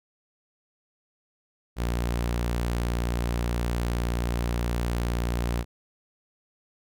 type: tone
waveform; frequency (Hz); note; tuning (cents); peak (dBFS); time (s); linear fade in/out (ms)
sawtooth; 59.1; A#1; +24; -21; 1.76-5.65; 50
effects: none